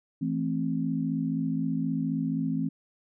sine chord, A minor, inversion second, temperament just, 165 / 220 / 264 Hz, E3 / A3 / C4, +2 / 0 / +16 cents, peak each -30 / -32 / -29 dBFS, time 0.21-2.69 s, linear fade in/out 10 ms, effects none

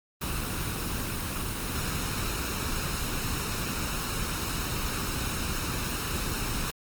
pink noise with comb filter, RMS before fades -31 dBFS, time 0.21-6.71 s, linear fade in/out 10 ms, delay 0.75 ms, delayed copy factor +0.5, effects Opus 24 kbps

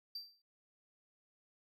triangle tone with exponential decay, 4687 Hz, D8, 4 cents flat, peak -38 dBFS, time 0.15-0.42 s, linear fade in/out 5 ms, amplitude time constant 58 ms, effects none

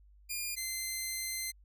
10% pulse tone pair in turn, 2416 / 2071 Hz, D7 / C7, +48 / -18 cents, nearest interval minor third, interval 266 cents, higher first, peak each -26 dBFS, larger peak neither, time 0.29-0.56 / 0.56-1.52 s, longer second, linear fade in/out 20 ms, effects added 50 Hz sine -57 dBFS peak until 1.64 s

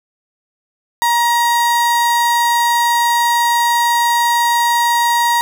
35% pulse tone, 946 Hz, A#5, 25 cents sharp, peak -10 dBFS, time 1.02-5.41 s, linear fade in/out 0 ms, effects none

